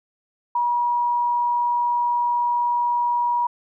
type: tone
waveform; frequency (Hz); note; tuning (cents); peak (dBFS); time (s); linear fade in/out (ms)
sine; 961; B5; -48; -18; 0.55-3.47; 5
effects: none